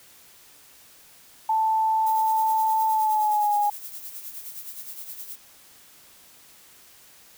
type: tone with pitch glide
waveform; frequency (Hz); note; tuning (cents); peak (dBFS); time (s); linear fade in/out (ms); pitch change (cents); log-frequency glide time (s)
sine; 881 to 826.8; A5 to G#5; +2 to -8; -19; 1.49-3.7; 5; -110; 2.87-3.54
type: noise with tremolo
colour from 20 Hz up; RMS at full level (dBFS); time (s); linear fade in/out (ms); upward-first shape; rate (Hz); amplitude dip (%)
violet; -36; 2.06-5.36; 5; sine; 9.6; 60
effects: white hiss -52 dBFS RMS until 7.37 s